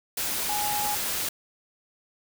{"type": "tone in noise", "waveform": "sine", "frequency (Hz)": 832, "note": "G#5", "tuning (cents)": 3, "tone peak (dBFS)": -28, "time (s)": [0.49, 0.95], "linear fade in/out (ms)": 5, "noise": "white", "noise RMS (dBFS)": -29, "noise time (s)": [0.17, 1.29], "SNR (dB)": -2, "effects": []}